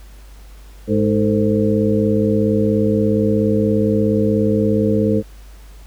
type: harmonic tone with a mistuned harmonic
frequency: 104.3 Hz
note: G#2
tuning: 8 cents sharp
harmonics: 1 / 2 / 3 / 4 / 5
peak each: -21 / -17 / -21 / -19 / -22 dBFS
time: 0.87-5.23 s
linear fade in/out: 50 ms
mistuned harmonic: 4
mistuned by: +110 cents
effects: added 50 Hz sine -37 dBFS peak until 5.86 s + pink hiss -49 dBFS RMS until 5.86 s